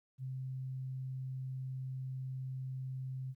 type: tone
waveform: sine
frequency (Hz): 130.81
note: C3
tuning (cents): 0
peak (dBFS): -38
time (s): 0.18-3.35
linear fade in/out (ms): 50
effects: 13-bit